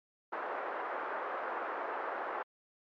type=band-pass noise; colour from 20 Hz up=white; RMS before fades=-38 dBFS; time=0.32-2.43 s; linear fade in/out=10 ms; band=390 to 1400 Hz; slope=24 dB/octave; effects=MP3 64 kbps